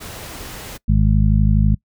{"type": "noise", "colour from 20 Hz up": "pink", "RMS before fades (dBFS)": -33, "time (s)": [0, 0.78], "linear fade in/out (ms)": 20}
{"type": "harmonic tone", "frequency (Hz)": 52.2, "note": "G#1", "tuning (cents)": 10, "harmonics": [1, 2, 3, 4], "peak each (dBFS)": [-14, -17, -19, -20], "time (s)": [0.88, 1.75], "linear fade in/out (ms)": 10}
{"effects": ["noise-tail reverb RT60 0.1 s tail -23 dB re dry"]}